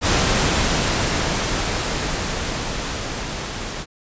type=noise with level ramp; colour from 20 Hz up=pink; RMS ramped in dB=-17 to -29 dBFS; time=0.01-3.86 s; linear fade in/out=50 ms; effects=resampled to 16000 Hz